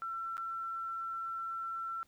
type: tone with dropouts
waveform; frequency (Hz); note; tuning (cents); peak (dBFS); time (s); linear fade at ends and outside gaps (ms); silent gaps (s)
sine; 1346; E6; +36; -36; 0.02-2.03; 0; 0.369-0.379
effects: pink hiss -70 dBFS RMS until 2.07 s